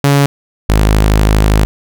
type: tone pair in turn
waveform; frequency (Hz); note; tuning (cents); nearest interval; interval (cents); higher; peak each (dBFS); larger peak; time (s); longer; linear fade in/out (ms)
sawtooth; 141.2 / 52.48; C#3 / G#1; +32 / +19; octave + perfect fourth; 1713; first; -3; neither; 0.04-0.26 / 0.69-1.65; second; 0
effects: none